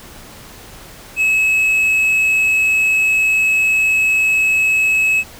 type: tone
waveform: triangle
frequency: 2578 Hz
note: E7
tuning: 39 cents flat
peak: -10 dBFS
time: 1.16-5.24 s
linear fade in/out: 50 ms
effects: pink hiss -38 dBFS RMS until 5.39 s